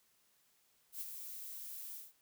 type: noise with ADSR envelope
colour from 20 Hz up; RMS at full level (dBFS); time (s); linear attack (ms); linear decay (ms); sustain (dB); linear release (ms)
violet; -41; 0.92-2.13; 91; 26; -6; 180
effects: white hiss -73 dBFS RMS until 2.21 s